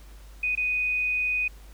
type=tone with dropouts; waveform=sine; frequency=2489 Hz; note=D#7; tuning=in tune; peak=-23 dBFS; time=0.43-1.48 s; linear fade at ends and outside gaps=5 ms; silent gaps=0.553-0.574 s; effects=added 50 Hz sine -44 dBFS peak until 1.73 s + pink hiss -55 dBFS RMS until 1.73 s